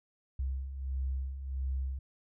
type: beating tone pair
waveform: sine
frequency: 65.1 / 66.6 Hz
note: C2 / C2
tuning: -8 / +31 cents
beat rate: 1.5 Hz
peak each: -40 / -33 dBFS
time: 0.39-1.99 s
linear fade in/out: 5 ms
effects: none